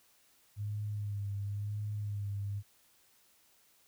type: tone with vibrato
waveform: sine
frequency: 102.6 Hz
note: G#2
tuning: 21 cents flat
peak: -34 dBFS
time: 0.56-2.63 s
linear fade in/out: 50 ms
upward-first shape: sine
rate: 0.96 Hz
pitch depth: 38 cents each way
effects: white hiss -67 dBFS RMS until 3.87 s